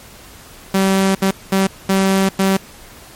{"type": "tone bursts at uneven times", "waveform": "sawtooth", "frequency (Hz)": 192.7, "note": "G3", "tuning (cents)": -29, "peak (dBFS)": -8, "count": 5, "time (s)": [[0.74, 1.15], [1.22, 1.31], [1.52, 1.67], [1.89, 2.29], [2.39, 2.57]], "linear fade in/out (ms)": 5, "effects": ["pink hiss -40 dBFS RMS until 3.15 s", "MP3 64 kbps"]}